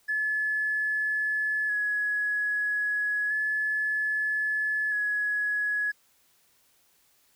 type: tone with vibrato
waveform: triangle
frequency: 1700 Hz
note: G#6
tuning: 40 cents sharp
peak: -21 dBFS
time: 0.08-5.92 s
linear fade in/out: 20 ms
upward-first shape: square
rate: 0.31 Hz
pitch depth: 18 cents each way
effects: tanh soft clip ceiling -23 dBFS + white hiss -65 dBFS RMS until 7.35 s